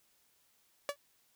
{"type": "tone with exponential decay", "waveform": "sawtooth", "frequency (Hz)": 573, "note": "D5", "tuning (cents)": -43, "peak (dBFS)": -26, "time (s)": [0.89, 0.96], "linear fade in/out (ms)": 1, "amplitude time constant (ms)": 15, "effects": ["white hiss -71 dBFS RMS until 1.35 s"]}